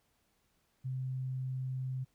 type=tone; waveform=sine; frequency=130 Hz; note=C3; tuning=11 cents flat; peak=-34 dBFS; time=0.84-2.05 s; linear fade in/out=20 ms; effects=pink hiss -75 dBFS RMS until 2.14 s